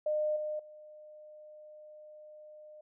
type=tone with level steps; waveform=sine; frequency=608 Hz; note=D#5; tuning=40 cents flat; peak=-28 / -33 / -49 dBFS; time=0.06-2.81 s; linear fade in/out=5 ms; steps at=0.36 / 0.59 s; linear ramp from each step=5 ms; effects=none